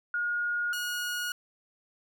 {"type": "tone pair in turn", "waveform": ["sine", "sawtooth"], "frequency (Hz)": [1433, 1445.5], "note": ["F6", "F#6"], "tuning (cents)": [44, -41], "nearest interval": "unison", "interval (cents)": 15, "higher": "second", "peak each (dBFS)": [-27, -27], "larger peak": "neither", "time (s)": [[0.14, 0.73], [0.73, 1.32]], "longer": "neither", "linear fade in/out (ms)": 2, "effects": []}